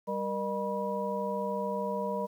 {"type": "tone cluster", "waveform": "sine", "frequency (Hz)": [196.8, 471.8, 605, 972], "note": ["G3", "A#4", "D#5", "B5"], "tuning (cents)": [7, 21, -49, -28], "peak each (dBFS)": [-36, -35, -35, -35], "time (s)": [0.07, 2.27], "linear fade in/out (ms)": 20, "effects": ["10-bit"]}